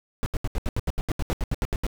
brown noise bursts, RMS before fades -24 dBFS, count 16, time 0.23-1.866 s, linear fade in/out 0 ms, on 31 ms, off 76 ms, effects none

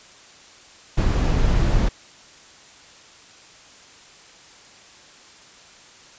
brown noise, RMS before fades -18 dBFS, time 0.97-1.89 s, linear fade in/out 10 ms, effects white hiss -47 dBFS RMS until 6.18 s + resampled to 16000 Hz

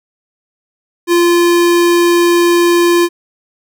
square tone, 345.9 Hz, F4, 17 cents flat, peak -8 dBFS, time 1.07-3.09 s, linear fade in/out 50 ms, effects none

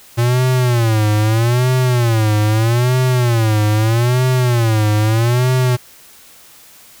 square tone with vibrato, 116.5 Hz, A#2, 1 cent flat, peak -12 dBFS, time 0.17-5.77 s, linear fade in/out 20 ms, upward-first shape sine, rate 0.79 Hz, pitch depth 170 cents each way, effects white hiss -43 dBFS RMS until 7 s

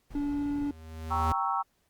brown noise, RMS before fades -43 dBFS, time 0.1-0.71 s, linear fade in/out 10 ms
triangle tone, 287.8 Hz, D4, 35 cents flat, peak -26 dBFS, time 0.15-0.71 s, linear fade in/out 2 ms
square tone with exponential growth, 80.1 Hz, E2, 49 cents flat, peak -27 dBFS, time 0.26-1.32 s, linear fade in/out 0 ms, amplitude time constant 230 ms
sine chord, G diminished seventh, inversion none, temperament equal, 784 / 932.3 / 1108.7 / 1318.5 Hz, G5 / Bb5 / Db6 / Fb6, 0 / 0 / 0 / 0 cents, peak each -32 dBFS, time 1.1-1.63 s, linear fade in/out 20 ms
effects pink hiss -72 dBFS RMS until 1.89 s + Opus 48 kbps

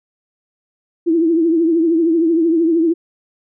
sine tone with vibrato, 330 Hz, E4, 2 cents sharp, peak -11 dBFS, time 1.06-2.94 s, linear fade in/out 20 ms, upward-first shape triangle, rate 13 Hz, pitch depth 93 cents each way, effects none

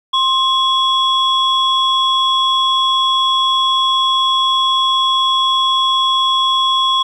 sine tone pair together, 1058 / 3359 Hz, C6 / G#7, +19 / +19 cents, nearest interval octave + minor sixth, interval 2000 cents, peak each -13 dBFS, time 0.13-7.03 s, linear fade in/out 10 ms, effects tanh soft clip ceiling -6 dBFS + 8-bit

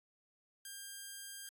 5% pulse tone, 1600 Hz, G6, 35 cents sharp, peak -35 dBFS, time 0.65-1.49 s, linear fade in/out 2 ms, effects AAC 64 kbps

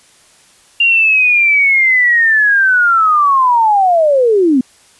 sine linear sweep, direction down, 2794 to 241.5 Hz, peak -7 dBFS, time 0.8-4.61 s, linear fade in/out 5 ms, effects white hiss -47 dBFS RMS until 4.99 s + resampled to 24000 Hz

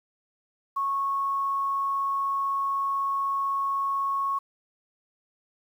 sine tone with quantisation, 1101 Hz, C#6, 12 cents flat, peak -24 dBFS, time 0.76-4.39 s, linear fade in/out 10 ms, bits 9, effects none

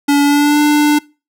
square tone with pitch glide, 285.7 to 296.5 Hz, D4 to D4, -48 to +17 cents, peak -9 dBFS, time 0.08-0.99 s, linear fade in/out 10 ms, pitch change +65 cents, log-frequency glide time 0.23-0.6 s, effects noise-tail reverb RT60 0.3 s tail -23 dB re dry

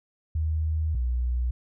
sine tone pair in turn, 78.7 / 61.25 Hz, D#2 / B1, +20 / -14 cents, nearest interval major third, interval 434 cents, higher first, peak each -23 dBFS, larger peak neither, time 0.35-0.95 / 0.95-1.51 s, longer first, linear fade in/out 5 ms, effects none

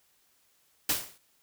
white noise with exponential decay, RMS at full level -23 dBFS, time 0.89-1.18 s, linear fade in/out 5 ms, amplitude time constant 63 ms, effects white hiss -68 dBFS RMS until 1.42 s

